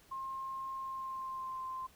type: tone with pitch glide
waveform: sine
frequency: 1065 to 1042.5 Hz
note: C6 to C6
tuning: +30 to -7 cents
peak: -38 dBFS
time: 0.11-1.87 s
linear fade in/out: 10 ms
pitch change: -37 cents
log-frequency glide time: 0.78-1.63 s
effects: pink hiss -63 dBFS RMS until 1.95 s